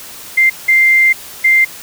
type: tone bursts at uneven times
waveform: sine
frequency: 2093 Hz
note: C7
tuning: in tune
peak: -6 dBFS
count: 3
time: 0.37-0.5 / 0.68-1.13 / 1.44-1.65 s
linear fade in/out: 10 ms
effects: white hiss -32 dBFS RMS until 1.82 s

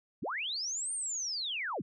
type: linear two-way sweep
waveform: sine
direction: up then down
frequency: 82.41 to 9020 to 82.41 Hz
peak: -33 dBFS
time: 0.22-1.82 s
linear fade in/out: 10 ms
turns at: 0.93 s
effects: none

